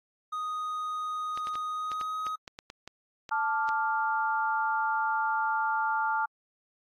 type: tone with pitch glide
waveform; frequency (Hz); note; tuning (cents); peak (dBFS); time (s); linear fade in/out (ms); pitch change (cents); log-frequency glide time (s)
triangle; 1244.5 to 1261.1; D#6 to D#6; 0 to +23; -29; 0.32-2.36; 10; +23; 1.71-2.15
type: clicks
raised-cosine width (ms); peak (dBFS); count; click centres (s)
0.2; -24; 12; 1.375 / 1.471 / 1.555 / 1.917 / 2.012 / 2.267 / 2.478 / 2.589 / 2.701 / 2.876 / 3.292 / 3.69
type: chord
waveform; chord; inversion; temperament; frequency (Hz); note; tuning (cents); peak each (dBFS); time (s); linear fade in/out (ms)
sine; D minor; second; equal; 880 / 1174.7 / 1396.9; A5 / D6 / F6; 0 / 0 / 0; -28 / -34 / -30; 3.31-6.26; 10
effects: AAC 48 kbps